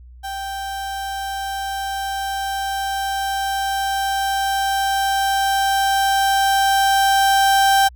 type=tone with level ramp; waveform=35% pulse; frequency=784 Hz; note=G5; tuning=in tune; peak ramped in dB=-24 to -10 dBFS; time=0.23-7.89 s; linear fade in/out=20 ms; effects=added 61 Hz sine -39 dBFS peak until 7.95 s